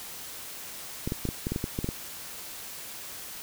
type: clicks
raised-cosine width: 3 ms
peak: -16 dBFS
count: 11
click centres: 1.075 / 1.121 / 1.253 / 1.289 / 1.469 / 1.52 / 1.561 / 1.641 / 1.789 / 1.844 / 1.889 s
effects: white hiss -41 dBFS RMS until 3.42 s